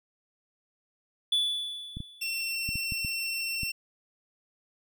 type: tone with exponential decay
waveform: triangle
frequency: 3454 Hz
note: A7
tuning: 33 cents flat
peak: -20 dBFS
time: 1.32-2.52 s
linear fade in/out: 5 ms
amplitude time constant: 260 ms
type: clicks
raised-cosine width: 5 ms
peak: -24 dBFS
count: 7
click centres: 1.97 / 2.004 / 2.69 / 2.756 / 2.922 / 3.048 / 3.633 s
type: tone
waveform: 25% pulse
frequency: 2707 Hz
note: E7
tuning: 45 cents sharp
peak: -26 dBFS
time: 2.21-3.72 s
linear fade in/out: 10 ms
effects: none